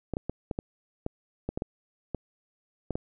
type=clicks; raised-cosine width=2 ms; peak=-17 dBFS; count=12; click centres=0.137 / 0.169 / 0.296 / 0.512 / 0.589 / 1.064 / 1.49 / 1.575 / 1.621 / 2.147 / 2.907 / 2.955 s; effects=none

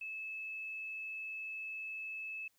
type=tone; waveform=sine; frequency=2606 Hz; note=E7; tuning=20 cents flat; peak=-40 dBFS; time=0.01-2.48 s; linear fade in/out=5 ms; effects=white hiss -75 dBFS RMS until 2.58 s

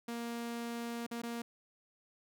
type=tone with dropouts; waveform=sawtooth; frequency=234.7 Hz; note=A#3; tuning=12 cents sharp; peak=-34 dBFS; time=0.08-1.42 s; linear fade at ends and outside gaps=5 ms; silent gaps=1.066-1.112 / 1.219-1.233 s; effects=none

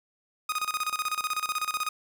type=tone with tremolo; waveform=sawtooth; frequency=1244.5 Hz; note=D#6; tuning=in tune; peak=-22 dBFS; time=0.49-1.89 s; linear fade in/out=5 ms; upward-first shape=square; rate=16 Hz; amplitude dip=80%; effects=none

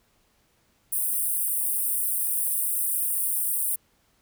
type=high-pass noise; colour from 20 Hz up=pink; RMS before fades=-26 dBFS; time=0.92-3.76 s; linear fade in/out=10 ms; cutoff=8700 Hz; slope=96 dB/octave; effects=pink hiss -66 dBFS RMS until 4.21 s

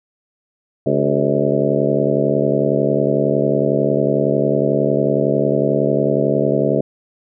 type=harmonic tone with a mistuned harmonic; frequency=71 Hz; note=C#2; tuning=42 cents sharp; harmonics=2 / 3 / 4 / 5 / 6 / 7 / 8 / 9; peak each=-22 / -22 / -22 / -22 / -22 / -22 / -22 / -22 dBFS; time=0.86-6.81 s; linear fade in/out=5 ms; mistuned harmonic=5; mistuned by=+80 cents; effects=none

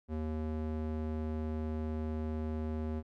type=tone with band-pass filter; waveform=square; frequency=77.78 Hz; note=D#2; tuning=in tune; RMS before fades=-36 dBFS; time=0.08-3.03 s; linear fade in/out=50 ms; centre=250 Hz; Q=0.69; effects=none

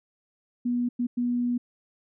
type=tone bursts at uneven times; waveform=sine; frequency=243.1 Hz; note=B3; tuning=27 cents flat; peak=-23 dBFS; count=3; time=0.65-0.89 / 0.99-1.07 / 1.17-1.58 s; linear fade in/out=10 ms; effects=none

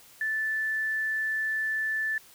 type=tone; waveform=sine; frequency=1755 Hz; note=A6; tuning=5 cents flat; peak=-26 dBFS; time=0.21-2.18 s; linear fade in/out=2 ms; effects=white hiss -54 dBFS RMS until 2.34 s

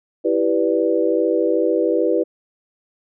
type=chord; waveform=sine; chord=E minor seventh; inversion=none; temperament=equal; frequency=329.6 / 392 / 493.9 / 587.3 Hz; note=E4 / G4 / B4 / D5; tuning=0 / 0 / 0 / 0 cents; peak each=-20 / -21 / -19 / -24 dBFS; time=0.24-2.24 s; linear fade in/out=20 ms; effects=none

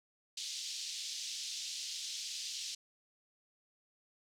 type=band-pass noise; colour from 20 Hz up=white; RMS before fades=-42 dBFS; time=0.37-2.75 s; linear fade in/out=5 ms; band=3200 to 6200 Hz; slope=24 dB/octave; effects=none

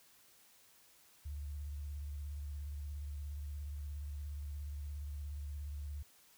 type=tone with vibrato; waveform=sine; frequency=72.6 Hz; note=D2; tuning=19 cents flat; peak=-40 dBFS; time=1.25-6.03 s; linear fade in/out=10 ms; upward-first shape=square; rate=17 Hz; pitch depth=58 cents each way; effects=white hiss -65 dBFS RMS until 6.37 s

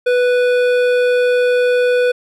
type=tone with hard clipping; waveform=triangle; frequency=493.9 Hz; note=B4; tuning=in tune; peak=-13 dBFS; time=0.06-2.12 s; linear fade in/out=10 ms; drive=16 dB; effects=none

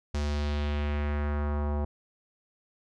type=tone with low-pass filter sweep; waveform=square; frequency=73.42 Hz; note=D2; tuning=in tune; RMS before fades=-29 dBFS; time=0.14-1.85 s; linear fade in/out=5 ms; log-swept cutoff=6300 to 830 Hz; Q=1.6; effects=none

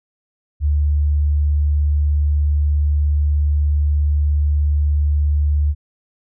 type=tone; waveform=sine; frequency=73.6 Hz; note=D2; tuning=4 cents sharp; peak=-13 dBFS; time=0.6-5.75 s; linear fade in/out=50 ms; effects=none

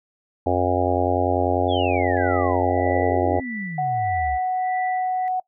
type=harmonic tone; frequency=90.2 Hz; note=F#2; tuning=44 cents flat; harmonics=1 / 3 / 4 / 5 / 6 / 7 / 8 / 9; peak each=-26 / -26 / -26 / -26 / -26 / -26 / -26 / -26 dBFS; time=0.46-3.4 s; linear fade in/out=5 ms
type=exponential sweep; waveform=sine; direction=down; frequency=3508 to 62.5 Hz; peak=-28 dBFS; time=1.68-4.39 s; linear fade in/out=50 ms
type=tone with tremolo; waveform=sine; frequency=1970 Hz; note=B6; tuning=5 cents flat; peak=-30 dBFS; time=2.17-5.28 s; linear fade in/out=0 ms; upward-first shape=sine; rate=1.6 Hz; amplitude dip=85%
type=tone; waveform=sine; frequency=740 Hz; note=F#5; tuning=in tune; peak=-20 dBFS; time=3.78-5.4 s; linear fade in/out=5 ms
effects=noise-tail reverb RT60 0.1 s tail -21 dB re dry

